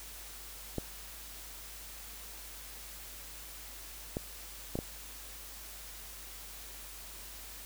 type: clicks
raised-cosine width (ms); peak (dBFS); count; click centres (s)
2; -20; 4; 0.783 / 4.169 / 4.755 / 4.789
effects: added 50 Hz sine -52 dBFS peak until 7.65 s + white hiss -48 dBFS RMS until 7.65 s